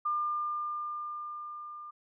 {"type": "tone with level ramp", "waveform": "sine", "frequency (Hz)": 1200, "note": "D6", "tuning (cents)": 37, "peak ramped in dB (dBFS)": [-27, -42], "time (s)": [0.05, 1.91], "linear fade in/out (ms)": 10, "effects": []}